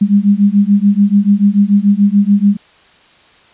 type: beating tone pair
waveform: sine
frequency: 199 / 205.9 Hz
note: G3 / G#3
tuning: +26 / -15 cents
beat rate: 6.9 Hz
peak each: -10 dBFS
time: 0.01-2.57 s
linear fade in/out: 10 ms
effects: white hiss -46 dBFS RMS until 3.53 s + resampled to 8000 Hz